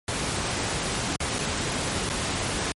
pink noise with dropouts, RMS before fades -27 dBFS, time 0.08-2.72 s, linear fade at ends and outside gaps 1 ms, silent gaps 1.161-1.203 / 1.385-1.39 / 2.091-2.099 s, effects high-pass 60 Hz 12 dB/octave + MP3 48 kbps

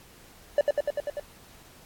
triangle tone with echo, 582 Hz, D5, 16 cents flat, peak -15 dBFS, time 0.58-0.61 s, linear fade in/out 2 ms, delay 98 ms, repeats 6, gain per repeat -2 dB, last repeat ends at 1.198 s, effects pink hiss -53 dBFS RMS until 1.85 s + AAC 64 kbps

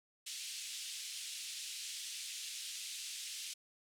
pink band-pass noise, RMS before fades -45 dBFS, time 0.26-3.54 s, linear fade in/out 10 ms, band 2800 to 10000 Hz, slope 24 dB/octave, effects none

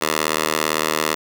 10% pulse tone with high-pass filter, 77.78 Hz, D#2, in tune, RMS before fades -21 dBFS, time 0.01-1.15 s, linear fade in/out 10 ms, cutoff 590 Hz, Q 0.58, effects none

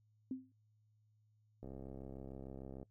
sine tone with exponential decay, 260 Hz, C4, 11 cents flat, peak -35 dBFS, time 0.31-0.52 s, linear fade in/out 2 ms, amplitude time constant 45 ms
click train, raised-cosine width 2 ms, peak -36 dBFS, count 81, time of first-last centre 1.63-2.829 s, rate 66.7 Hz
effects noise-tail reverb RT60 0.1 s tail -21 dB re dry + added 107 Hz sine -70 dBFS peak until 2.9 s

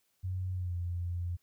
sine tone with pitch glide, 92.5 to 87.51 Hz, F#2 to F2, 0 to +4 cents, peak -32 dBFS, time 0.23-1.37 s, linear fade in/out 20 ms, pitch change -96 cents, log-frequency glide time 0.53-0.75 s, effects white hiss -75 dBFS RMS until 1.42 s

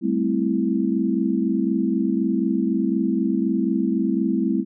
sine chord, A minor seventh, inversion third, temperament equal, 196 / 220 / 261.6 / 329.6 Hz, G3 / A3 / C4 / E4, 0 / 0 / 0 / 0 cents, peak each -24 dBFS, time 0.01-4.65 s, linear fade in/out 50 ms, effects none

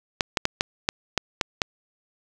clicks, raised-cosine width 0.2 ms, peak -3 dBFS, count 8, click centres 0.208 / 0.372 / 0.454 / 0.609 / 0.889 / 1.177 / 1.412 / 1.618 s, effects none

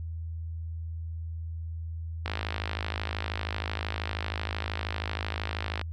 click train, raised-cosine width 0.3 ms, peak -15 dBFS, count 189, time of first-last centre 2.26-5.814 s, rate 52.9 Hz, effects added 82 Hz sine -33 dBFS peak until 5.92 s

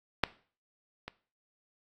clicks, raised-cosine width 0.3 ms, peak -7 / -23 dBFS, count 2, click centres 0.237 / 1.08 s, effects noise-tail reverb RT60 0.4 s tail -19 dB re dry + AAC 32 kbps

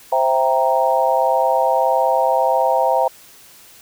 sine chord, C dominant seventh, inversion none, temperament equal with one note detuned, 523.3 / 662.3 / 784 / 932.3 Hz, C5 / E5 / G5 / Bb5, 0 / +8 / 0 / 0 cents, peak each -19 dBFS, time 0.12-3.08 s, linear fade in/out 5 ms, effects white hiss -45 dBFS RMS until 3.81 s

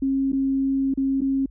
sine tone with dropouts, 270.2 Hz, C#4, 44 cents flat, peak -19 dBFS, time 0.02-1.46 s, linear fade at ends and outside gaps 5 ms, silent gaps 0.32-0.329 / 0.94-0.974 / 1.208-1.216 s, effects added 50 Hz sine -43 dBFS peak until 1.5 s

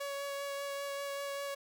sawtooth tone with vibrato, 561 Hz, C#5, 21 cents sharp, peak -33 dBFS, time 0-1.55 s, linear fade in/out 10 ms, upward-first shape sine, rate 5.1 Hz, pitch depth 10 cents each way, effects none

